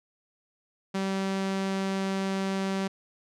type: tone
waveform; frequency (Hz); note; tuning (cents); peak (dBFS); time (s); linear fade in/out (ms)
sawtooth; 193.1; G3; -26; -23; 0.94-2.88; 10
effects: low-pass 7000 Hz 12 dB/octave